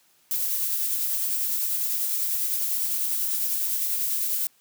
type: noise with tremolo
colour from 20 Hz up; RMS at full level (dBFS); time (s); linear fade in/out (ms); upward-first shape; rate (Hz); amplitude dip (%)
violet; -25; 0.31-4.47; 0; sine; 10; 25
effects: white hiss -62 dBFS RMS until 4.6 s + high-pass 100 Hz 12 dB/octave